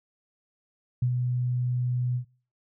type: tone with ADSR envelope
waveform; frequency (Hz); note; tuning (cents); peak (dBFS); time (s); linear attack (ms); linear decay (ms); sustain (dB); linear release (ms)
sine; 124.1; B2; +9; -20; 1.02-2.25; 5; 72; -4; 95
effects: noise-tail reverb RT60 0.4 s tail -22 dB re dry